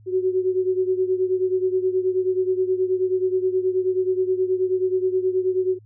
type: beating tone pair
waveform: sine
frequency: 370 / 379.4 Hz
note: F#4 / F#4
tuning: 0 / +43 cents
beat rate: 9.4 Hz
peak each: -20 / -24 dBFS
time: 0.06-5.79 s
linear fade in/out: 50 ms
effects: added 107 Hz sine -47 dBFS peak until 5.85 s